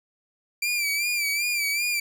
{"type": "tone with vibrato", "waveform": "sawtooth", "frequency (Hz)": 2349, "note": "D7", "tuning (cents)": 0, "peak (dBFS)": -20, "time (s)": [0.62, 2], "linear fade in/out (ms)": 5, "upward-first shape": "sine", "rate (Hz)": 2.6, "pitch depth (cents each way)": 66, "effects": []}